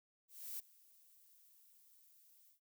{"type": "noise with ADSR envelope", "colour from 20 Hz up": "violet", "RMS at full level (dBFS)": -44, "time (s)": [0.28, 2.6], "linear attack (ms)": 310, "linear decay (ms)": 15, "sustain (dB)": -23, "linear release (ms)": 110, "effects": []}